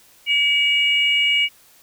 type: tone pair together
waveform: sine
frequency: 2282 / 2875 Hz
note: C#7 / F7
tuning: +50 / +50 cents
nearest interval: major third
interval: 400 cents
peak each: -17 dBFS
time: 0.26-1.49 s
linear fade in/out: 50 ms
effects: tanh soft clip ceiling -7 dBFS + white hiss -52 dBFS RMS until 1.82 s